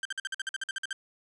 30% pulse tone bursts, 1568 Hz, G6, in tune, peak -28 dBFS, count 13, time 0.03-0.929 s, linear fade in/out 2 ms, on 23 ms, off 50 ms, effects resampled to 24000 Hz

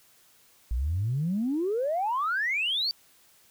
sine exponential sweep, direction up, 54.8 to 4699 Hz, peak -24 dBFS, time 0.71-2.91 s, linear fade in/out 0 ms, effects tanh soft clip ceiling -20 dBFS + white hiss -60 dBFS RMS until 3.5 s

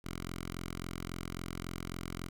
5% pulse tone with notch filter, 43.65 Hz, F1, in tune, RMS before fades -41 dBFS, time 0.04-2.29 s, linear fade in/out 10 ms, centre 520 Hz, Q 0.99, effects none

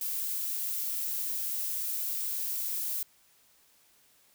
violet noise, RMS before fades -33 dBFS, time 0.01-3.03 s, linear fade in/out 2 ms, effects white hiss -64 dBFS RMS until 4.34 s

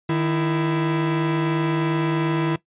45% pulse tone pair together, 154.99 / 332.9 Hz, D#3 / E4, -6 / +17 cents, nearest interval octave + minor second, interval 1323 cents, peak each -22 dBFS, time 0.09-2.56 s, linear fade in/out 5 ms, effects noise-tail reverb RT60 0.1 s tail -17 dB re dry + resampled to 8000 Hz

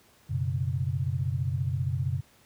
sine chord, F# suspended fourth, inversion none, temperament equal, 92.5 / 123.47 / 138.59 Hz, F#2 / B2 / C#3, 0 / 0 / 0 cents, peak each -30 dBFS, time 0.29-2.21 s, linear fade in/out 20 ms, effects pink hiss -60 dBFS RMS until 2.45 s + high-pass 60 Hz 12 dB/octave

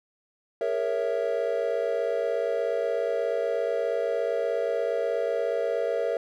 triangle chord, A# half-diminished seventh, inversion third, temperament equal with one note detuned, 409.4 / 466.2 / 554.4 / 659.3 Hz, G#4 / A#4 / C#5 / E5, -25 / 0 / 0 / 0 cents, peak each -32 / -26 / -28 / -28 dBFS, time 0.61-6.17 s, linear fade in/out 2 ms, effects none

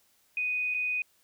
sine tone with dropouts, 2489 Hz, D#7, in tune, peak -27 dBFS, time 0.37-1.02 s, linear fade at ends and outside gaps 2 ms, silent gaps 0.741-0.745 s, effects white hiss -67 dBFS RMS until 1.23 s

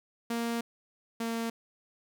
sawtooth tone pair in turn, 233.1 / 229.2 Hz, A#3 / A#3, 0 / -29 cents, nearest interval unison, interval 29 cents, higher first, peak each -26 / -27 dBFS, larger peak first, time 0.3-0.61 / 1.2-1.5 s, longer first, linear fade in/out 5 ms, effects none

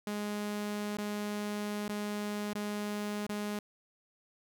sawtooth tone with dropouts, 207.7 Hz, G#3, in tune, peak -30 dBFS, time 0.07-3.59 s, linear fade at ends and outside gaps 2 ms, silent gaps 0.97-0.984 / 1.881-1.892 / 2.533-2.552 / 3.266-3.293 s, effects 11-bit

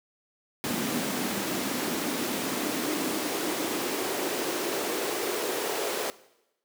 pink noise with high-pass filter sweep, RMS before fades -30 dBFS, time 0.64-6.1 s, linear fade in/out 0 ms, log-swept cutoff 220 to 440 Hz, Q 3, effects noise-tail reverb RT60 0.9 s tail -19 dB re dry

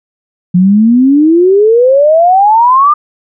sine exponential sweep, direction up, 174.61 to 1219 Hz, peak -3 dBFS, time 0.54-2.94 s, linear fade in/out 10 ms, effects none

